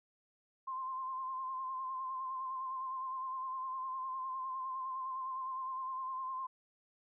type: tone with vibrato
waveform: sine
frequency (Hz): 1046.5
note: C6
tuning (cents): 0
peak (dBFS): -37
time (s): 0.67-6.47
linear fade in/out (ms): 10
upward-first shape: sine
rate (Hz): 9.8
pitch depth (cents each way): 37
effects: none